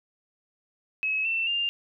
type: tone with pitch steps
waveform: sine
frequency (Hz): 2570 / 2682 / 2799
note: E7 / E7 / F7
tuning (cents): -45 / +29 / +3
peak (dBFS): -24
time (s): 1.03-1.69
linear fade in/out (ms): 0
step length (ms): 220
effects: none